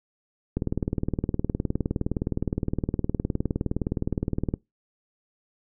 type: click train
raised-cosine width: 3 ms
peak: -12 dBFS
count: 78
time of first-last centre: 0.57-4.539 s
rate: 19.4 Hz
effects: noise-tail reverb RT60 0.2 s tail -23 dB re dry